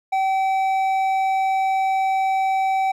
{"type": "tone with hard clipping", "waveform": "sine", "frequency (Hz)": 768, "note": "G5", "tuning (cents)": -36, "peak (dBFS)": -19, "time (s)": [0.12, 2.92], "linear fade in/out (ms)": 10, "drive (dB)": 6, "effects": []}